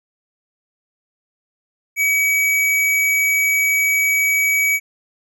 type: tone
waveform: square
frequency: 2273 Hz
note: C#7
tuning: 43 cents sharp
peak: -15 dBFS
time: 1.96-4.8 s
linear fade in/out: 50 ms
effects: none